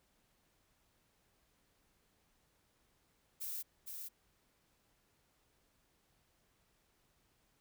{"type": "noise with echo", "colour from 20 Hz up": "violet", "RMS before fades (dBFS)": -42, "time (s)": [3.4, 3.63], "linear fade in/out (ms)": 20, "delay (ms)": 460, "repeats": 1, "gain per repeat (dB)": -4, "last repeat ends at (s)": 4.09, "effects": ["pink hiss -75 dBFS RMS until 7.6 s"]}